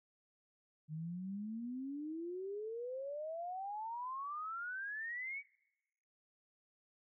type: exponential sweep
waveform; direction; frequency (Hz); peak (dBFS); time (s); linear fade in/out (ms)
sine; up; 150.8 to 2286; -40; 0.88-5.43; 50
effects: noise-tail reverb RT60 1.0 s tail -24 dB re dry